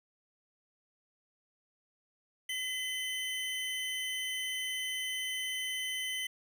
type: tone pair together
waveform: square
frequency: 2029 / 3052 Hz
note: B6 / G7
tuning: +46 / -47 cents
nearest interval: perfect fifth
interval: 707 cents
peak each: -38 / -37 dBFS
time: 2.49-6.27 s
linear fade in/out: 5 ms
effects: 11-bit